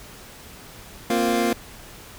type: chord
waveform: 25% pulse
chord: Bb suspended second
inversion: none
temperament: equal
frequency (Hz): 233.1 / 261.6 / 349.2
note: Bb3 / C4 / F4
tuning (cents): 0 / 0 / 0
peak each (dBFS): -19 / -23 / -20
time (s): 1.1-1.53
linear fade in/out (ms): 2
effects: pink hiss -43 dBFS RMS until 2.18 s